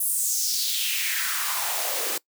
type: noise with high-pass filter sweep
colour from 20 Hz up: white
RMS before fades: -26 dBFS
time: 0-2.18 s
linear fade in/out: 5 ms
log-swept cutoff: 11000 to 370 Hz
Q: 3
effects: noise-tail reverb RT60 0.1 s tail -22 dB re dry